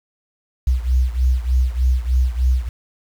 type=beating tone pair; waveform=sine; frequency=62.1 / 65.4 Hz; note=B1 / C2; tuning=+10 / 0 cents; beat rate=3.3 Hz; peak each=-16 / -19 dBFS; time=0.67-2.69 s; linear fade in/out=5 ms; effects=7-bit